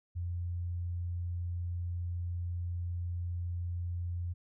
sine tone, 87.31 Hz, F2, in tune, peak -33 dBFS, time 0.15-4.34 s, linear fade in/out 20 ms, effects none

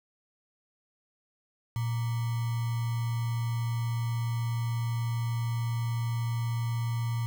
sine tone with sample-and-hold, 116.54 Hz, A#2, in tune, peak -27 dBFS, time 1.76-7.26 s, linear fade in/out 0 ms, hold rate 1050 Hz, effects none

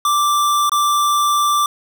square tone with dropouts, 1174.7 Hz, D6, in tune, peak -14 dBFS, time 0.05-1.66 s, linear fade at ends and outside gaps 2 ms, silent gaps 0.695-0.718 s, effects none

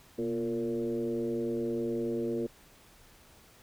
sine tone with frequency modulation, 349.2 Hz, F4, in tune, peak -29 dBFS, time 0.18-2.47 s, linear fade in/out 10 ms, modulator 110 Hz, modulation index 1.3, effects pink hiss -58 dBFS RMS until 3.62 s

